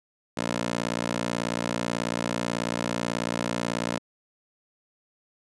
15% pulse tone with high-pass filter, 58.27 Hz, A#1, in tune, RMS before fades -29 dBFS, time 0.37-3.99 s, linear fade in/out 5 ms, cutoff 270 Hz, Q 0.82, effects resampled to 22050 Hz

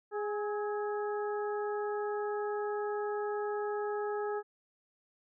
harmonic tone with a mistuned harmonic, 415.3 Hz, G#4, in tune, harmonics 1 / 2 / 3 / 4, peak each -33 / -39 / -43 / -46 dBFS, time 0.11-4.43 s, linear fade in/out 50 ms, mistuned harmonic 3, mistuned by +46 cents, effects none

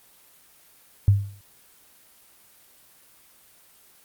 sine tone with exponential decay, 100 Hz, G2, 35 cents sharp, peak -10 dBFS, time 1.08-1.41 s, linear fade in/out 0 ms, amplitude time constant 70 ms, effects white hiss -55 dBFS RMS until 4.04 s + Opus 24 kbps

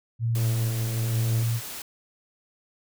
sine tone with tremolo, 115.6 Hz, A#2, 14 cents flat, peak -21 dBFS, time 0.19-1.61 s, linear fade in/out 50 ms, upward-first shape sine, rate 1.1 Hz, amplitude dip 40%
white noise, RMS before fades -37 dBFS, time 0.35-1.82 s, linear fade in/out 2 ms
click train, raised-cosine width 2 ms, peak -27 dBFS, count 118, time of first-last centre 0.36-1.424 s, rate 110 Hz
effects none

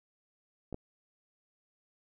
clicks, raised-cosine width 2 ms, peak -27 / -25 dBFS, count 2, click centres 0.727 / 0.744 s, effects none

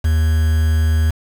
triangle tone with quantisation, 79.1 Hz, D#2, 29 cents sharp, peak -10 dBFS, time 0.04-1.11 s, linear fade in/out 10 ms, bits 5, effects none

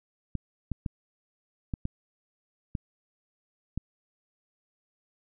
clicks, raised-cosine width 5 ms, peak -18 dBFS, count 7, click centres 0.353 / 0.717 / 0.862 / 1.738 / 1.854 / 2.752 / 3.776 s, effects none

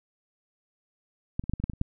clicks, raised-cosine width 5 ms, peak -14 / -28 / -16 / -15 / -23 / -15 / -16 / -30 / -13 dBFS, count 9, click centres 1.395 / 1.439 / 1.496 / 1.536 / 1.6 / 1.64 / 1.698 / 1.735 / 1.814 s, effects none

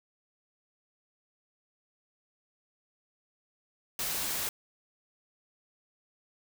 white noise, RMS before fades -33 dBFS, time 3.99-4.49 s, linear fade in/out 2 ms, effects none

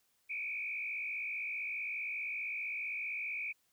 sine tone with frequency modulation, 2381 Hz, D7, 23 cents sharp, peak -36 dBFS, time 0.29-3.53 s, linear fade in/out 20 ms, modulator 55.3 Hz, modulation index 2.3, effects white hiss -75 dBFS RMS until 3.72 s

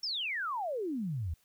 sine exponential sweep, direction down, 5590 to 73.42 Hz, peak -32 dBFS, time 0.03-1.34 s, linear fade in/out 5 ms, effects white hiss -70 dBFS RMS until 1.44 s

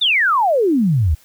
sine exponential sweep, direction down, 3729 to 69.2 Hz, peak -12 dBFS, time 0.01-1.15 s, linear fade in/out 10 ms, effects white hiss -51 dBFS RMS until 1.24 s

